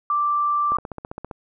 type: tone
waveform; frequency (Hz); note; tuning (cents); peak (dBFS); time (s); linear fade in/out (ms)
sine; 1174.7; D6; 0; -18; 0.1-0.77; 2
type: click train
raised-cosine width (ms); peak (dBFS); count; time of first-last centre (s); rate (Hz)
1; -18; 10; 0.72-1.312; 15.2
effects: none